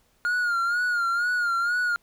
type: tone with vibrato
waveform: triangle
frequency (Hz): 1420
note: F6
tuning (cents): +28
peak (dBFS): -20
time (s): 0.25-1.96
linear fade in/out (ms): 0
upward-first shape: sine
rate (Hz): 2.1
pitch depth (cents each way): 66
effects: pink hiss -65 dBFS RMS until 2.02 s